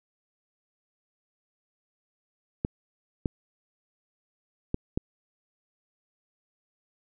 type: clicks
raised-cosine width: 3 ms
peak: -13 dBFS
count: 4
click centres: 2.649 / 3.258 / 4.744 / 4.975 s
effects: none